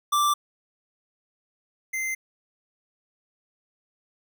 square tone pair in turn, 1174 / 2077 Hz, D6 / C7, -1 / -13 cents, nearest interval minor seventh, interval 988 cents, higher second, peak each -20 / -27 dBFS, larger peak first, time 0.12-0.34 / 1.93-2.15 s, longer neither, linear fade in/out 10 ms, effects none

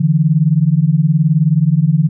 sine beating tone pair, 146.83 / 165.83 Hz, D3 / E3, 0 / +11 cents, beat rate 19 Hz, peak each -12 dBFS, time 0-2.09 s, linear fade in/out 10 ms, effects none

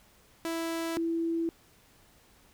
sawtooth / sine tone pair in turn, 330 / 331.8 Hz, E4 / E4, +2 / +11 cents, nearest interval unison, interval 9 cents, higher second, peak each -27 dBFS, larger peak neither, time 0.45-0.97 / 0.97-1.49 s, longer neither, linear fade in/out 0 ms, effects pink hiss -61 dBFS RMS until 2.53 s

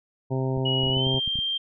harmonic tone, 131.5 Hz, C3, 9 cents sharp, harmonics 1 / 2 / 3 / 4 / 5 / 6 / 7, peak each -25 / -31 / -30 / -36 / -37 / -41 / -39 dBFS, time 0.3-1.2 s, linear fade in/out 20 ms
clicks, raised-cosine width 5 ms, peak -24 dBFS, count 10, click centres 0.573 / 0.836 / 0.868 / 0.9 / 0.97 / 1.069 / 1.144 / 1.277 / 1.356 / 1.389 s
sine tone with pitch glide, 2910 to 3173 Hz, F#7 to G7, -29 to +20 cents, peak -24 dBFS, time 0.65-1.58 s, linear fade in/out 10 ms, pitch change +149 cents, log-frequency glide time 0.9-1.08 s
effects none

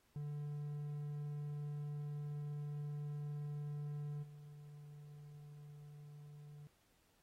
triangle tone with level steps, 146.83 Hz, D3, in tune, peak -39 / -50 dBFS, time 0.16-6.67 s, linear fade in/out 0 ms, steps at 4.22 s, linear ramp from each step 20 ms, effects pink hiss -75 dBFS RMS until 7.22 s + AAC 48 kbps

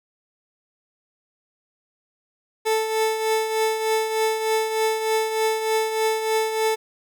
30% pulse tone with tremolo, 440 Hz, A4, in tune, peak -15 dBFS, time 2.65-6.76 s, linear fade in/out 20 ms, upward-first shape triangle, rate 3.3 Hz, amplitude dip 60%, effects none

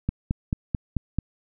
click train, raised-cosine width 5 ms, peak -11 dBFS, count 6, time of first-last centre 0.09-1.186 s, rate 4.56 Hz, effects none

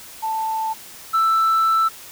sine tone pair in turn, 884 / 1324.5 Hz, A5 / E6, +8 / +8 cents, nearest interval perfect fifth, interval 700 cents, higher second, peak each -20 / -12 dBFS, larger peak second, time 0.22-0.74 / 1.13-1.89 s, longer second, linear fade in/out 20 ms, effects tanh soft clip ceiling -13 dBFS + white hiss -40 dBFS RMS until 2.11 s

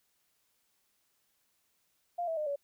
sine tone with pitch steps, 698.5 / 651.7 / 608.1 / 567.4 Hz, F5 / E5 / D#5 / C#5, 0 / -20 / -40 / +40 cents, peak -31 dBFS, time 2.18-2.56 s, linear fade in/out 10 ms, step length 95 ms, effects white hiss -75 dBFS RMS until 2.63 s

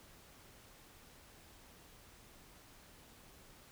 silence, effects pink hiss -60 dBFS RMS until 3.71 s

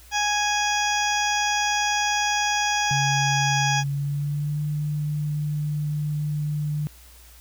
harmonic tone, 830 Hz, G#5, 1 cent flat, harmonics 1 / 2 / 3 / 4 / 6 / 7 / 8, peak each -24 / -27 / -29 / -30 / -32 / -32 / -33 dBFS, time 0.11-3.84 s, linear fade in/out 50 ms
sine tone with pitch glide, 138.59 to 149.4 Hz, C#3 to D3, 0 to +30 cents, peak -23 dBFS, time 2.91-6.87 s, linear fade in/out 0 ms, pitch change +130 cents, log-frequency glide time 3.74-4.61 s
effects added 60 Hz sine -48 dBFS peak until 7.4 s + white hiss -51 dBFS RMS until 7.4 s

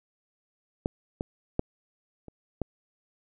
clicks, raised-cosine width 2 ms, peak -13 / -17 / -11 / -30 / -15 dBFS, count 5, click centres 0.859 / 1.209 / 1.594 / 2.283 / 2.617 s, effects none

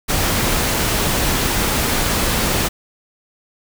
pink noise, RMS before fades -18 dBFS, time 0.08-2.69 s, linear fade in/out 20 ms, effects none

